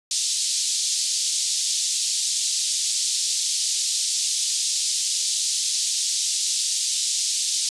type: band-pass noise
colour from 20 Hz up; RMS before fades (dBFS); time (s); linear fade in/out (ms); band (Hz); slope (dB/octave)
white; -24; 0.11-7.69; 2; 3800 to 8100; 24
effects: resampled to 24000 Hz